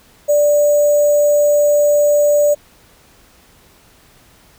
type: tone with sample-and-hold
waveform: sine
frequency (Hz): 587.3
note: D5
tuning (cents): 0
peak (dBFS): -9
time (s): 0.28-2.55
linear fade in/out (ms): 20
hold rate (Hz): 7350
effects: pink hiss -49 dBFS RMS until 4.58 s